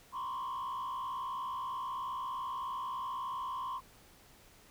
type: tone with frequency modulation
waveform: sine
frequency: 1048 Hz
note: C6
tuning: 2 cents sharp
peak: -33 dBFS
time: 0.12-3.81 s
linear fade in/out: 50 ms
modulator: 61.5 Hz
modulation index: 1.1
effects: tanh soft clip ceiling -35 dBFS + pink hiss -60 dBFS RMS until 4.7 s